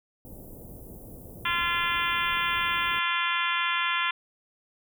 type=band-stop noise; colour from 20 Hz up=pink; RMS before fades=-44 dBFS; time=0.25-2.99 s; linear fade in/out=0 ms; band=600 to 12000 Hz; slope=24 dB/octave
type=harmonic tone; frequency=344.3 Hz; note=F4; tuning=25 cents flat; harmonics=3 / 4 / 5 / 6 / 7 / 8 / 9 / 10; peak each=-30 / -31 / -32 / -33 / -33 / -34 / -35 / -35 dBFS; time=1.45-4.11 s; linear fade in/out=5 ms
effects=none